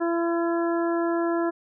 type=harmonic tone; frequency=337.9 Hz; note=E4; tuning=43 cents sharp; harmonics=1 / 2 / 3 / 4 / 5; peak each=-23 / -29 / -33 / -35 / -37 dBFS; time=0-1.51 s; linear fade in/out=20 ms; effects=none